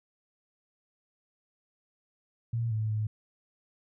sine tone with pitch steps, 116.1 / 109 / 107.7 Hz, A#2 / A2 / A2, -7 / -16 / -37 cents, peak -27 dBFS, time 2.53-3.07 s, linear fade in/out 5 ms, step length 180 ms, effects none

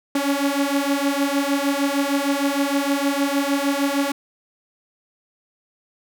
sawtooth beating tone pair, 277.2 / 283.7 Hz, C#4 / C#4, 0 / +40 cents, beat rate 6.5 Hz, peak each -18 dBFS, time 0.15-4.12 s, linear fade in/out 5 ms, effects none

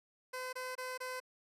15% pulse tone bursts, 510 Hz, C5, 44 cents flat, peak -33 dBFS, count 4, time 0.33-1.202 s, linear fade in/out 10 ms, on 200 ms, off 24 ms, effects resampled to 32000 Hz

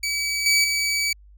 20% pulse tone with level steps, 2286 Hz, D7, 47 cents flat, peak -18 / -11 / -16 dBFS, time 0.03-1.13 s, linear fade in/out 5 ms, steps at 0.46 / 0.64 s, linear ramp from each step 2 ms, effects added 50 Hz sine -46 dBFS peak until 1.37 s

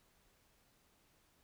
silence, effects pink hiss -72 dBFS RMS until 1.43 s

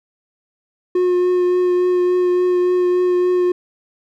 triangle tone with vibrato, 360 Hz, F#4, 47 cents flat, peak -11 dBFS, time 0.95-3.52 s, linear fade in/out 5 ms, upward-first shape triangle, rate 3.5 Hz, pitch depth 15 cents each way, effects none

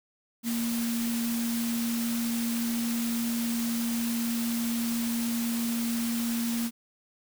sine tone in noise, 233.1 Hz, A#3, in tune, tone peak -27 dBFS, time 0.43-6.71 s, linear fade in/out 50 ms, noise white, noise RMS -36 dBFS, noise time 0.43-6.71 s, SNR +6 dB, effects none

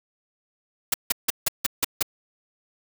white noise bursts, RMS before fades -21 dBFS, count 7, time 0.92-2.027 s, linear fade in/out 5 ms, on 21 ms, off 160 ms, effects none

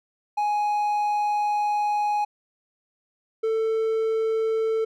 triangle tone pair in turn, 833 / 444.6 Hz, G#5 / A4, +5 / +18 cents, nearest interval major seventh, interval 1087 cents, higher first, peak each -19 dBFS, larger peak neither, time 0.37-2.25 / 3.43-4.85 s, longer first, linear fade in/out 10 ms, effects none

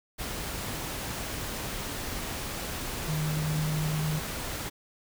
sine tone in noise, 153.9 Hz, D#3, 19 cents flat, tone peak -27 dBFS, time 3.07-4.2 s, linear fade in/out 20 ms, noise pink, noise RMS -35 dBFS, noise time 0.18-4.7 s, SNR +5 dB, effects none

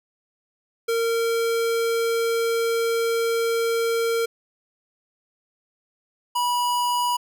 square tone pair in turn, 460 / 974.7 Hz, A#4 / B5, -23 / -23 cents, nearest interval octave + minor second, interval 1300 cents, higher second, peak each -21 dBFS, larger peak neither, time 0.88-4.26 / 6.35-7.17 s, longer first, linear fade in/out 10 ms, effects none

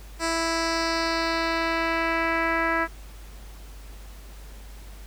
10% pulse tone with low-pass filter sweep, 329.6 Hz, E4, in tune, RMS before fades -25 dBFS, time 0.19-2.88 s, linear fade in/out 50 ms, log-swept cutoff 7500 to 1800 Hz, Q 2, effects added 50 Hz sine -40 dBFS peak until 5.06 s + pink hiss -50 dBFS RMS until 5.06 s

